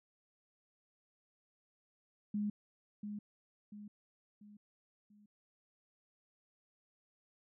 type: tone with echo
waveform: sine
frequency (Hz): 207.7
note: G#3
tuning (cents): 0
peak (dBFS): -33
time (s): 2.34-2.5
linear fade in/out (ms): 5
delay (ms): 690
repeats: 4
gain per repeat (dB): -7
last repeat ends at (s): 5.26
effects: none